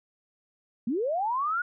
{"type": "linear sweep", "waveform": "sine", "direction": "up", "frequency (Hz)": [207.7, 1460], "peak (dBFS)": -25, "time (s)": [0.87, 1.62], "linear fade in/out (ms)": 5, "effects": []}